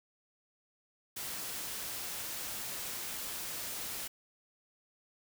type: noise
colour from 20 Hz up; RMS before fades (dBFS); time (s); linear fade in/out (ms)
white; -40; 1.16-4.08; 10
effects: none